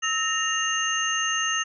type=tone cluster; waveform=sine; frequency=1293 / 1839 / 2808 / 6330 Hz; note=E6 / A#6 / F7 / G8; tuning=-34 / -24 / +9 / +16 cents; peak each=-29 / -28 / -27 / -29 dBFS; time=0.02-1.64 s; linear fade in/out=20 ms; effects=none